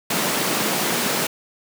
pink high-pass noise, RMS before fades -22 dBFS, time 0.1-1.27 s, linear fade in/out 5 ms, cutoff 170 Hz, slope 24 dB/octave, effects none

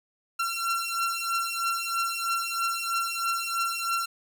sawtooth beating tone pair, 1361 / 1364.1 Hz, F6 / F6, -45 / -41 cents, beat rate 3.1 Hz, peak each -26 dBFS, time 0.39-4.06 s, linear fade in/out 10 ms, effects none

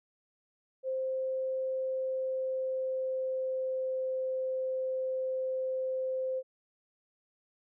sine tone with pitch glide, 523.3 to 520 Hz, C5 to C5, 0 to -11 cents, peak -30 dBFS, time 0.83-6.43 s, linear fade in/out 50 ms, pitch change -11 cents, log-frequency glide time 1.65-4.01 s, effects none

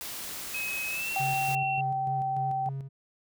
white noise, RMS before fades -38 dBFS, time 0.01-1.55 s, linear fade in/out 0 ms
sine tone with pitch glide, 2551 to 2718 Hz, D#7 to F7, +43 to -48 cents, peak -31 dBFS, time 0.54-1.81 s, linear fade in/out 5 ms, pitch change +109 cents, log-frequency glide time 0.89-1.11 s
sine tone, 773 Hz, G5, 24 cents flat, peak -27 dBFS, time 1.16-2.69 s, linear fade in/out 2 ms
triangle tone with tremolo, 136.2 Hz, C#3, 30 cents flat, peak -30 dBFS, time 1.19-2.89 s, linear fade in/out 20 ms, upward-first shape square, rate 3.4 Hz, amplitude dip 50%
effects none

